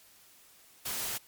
white noise, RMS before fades -35 dBFS, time 0.85-1.18 s, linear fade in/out 10 ms, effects white hiss -59 dBFS RMS until 1.27 s + MP3 96 kbps

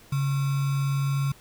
sine tone with sample-and-hold, 138.59 Hz, C#3, in tune, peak -22 dBFS, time 0.12-1.32 s, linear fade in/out 5 ms, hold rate 1225 Hz, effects pink hiss -53 dBFS RMS until 1.4 s

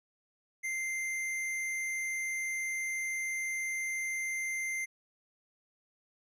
sine tone with hard clipping, 2089 Hz, C7, 3 cents flat, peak -34 dBFS, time 0.63-4.86 s, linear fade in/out 20 ms, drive 14 dB, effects resampled to 32000 Hz

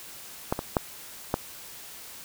clicks, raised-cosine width 1 ms, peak -10 / -15 / -7 / -9 dBFS, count 4, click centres 0.525 / 0.591 / 0.768 / 1.341 s, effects white hiss -44 dBFS RMS until 2.24 s

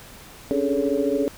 sine tone cluster, 273.6 / 287.8 / 414.3 / 438.8 / 563 Hz, C#4 / D4 / G#4 / A4 / C#5, -23 / -35 / -4 / -5 / +27 cents, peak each -26 dBFS, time 0.51-1.28 s, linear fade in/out 0 ms, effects pink hiss -44 dBFS RMS until 1.37 s

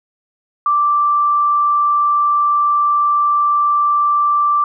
sine tone, 1173 Hz, D6, 2 cents flat, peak -11 dBFS, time 0.66-4.64 s, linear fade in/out 2 ms, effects none

